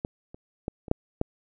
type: clicks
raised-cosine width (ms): 2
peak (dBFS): -15 / -29 / -16 / -26 / -7 / -11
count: 6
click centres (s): 0.049 / 0.345 / 0.681 / 0.882 / 0.914 / 1.214
effects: none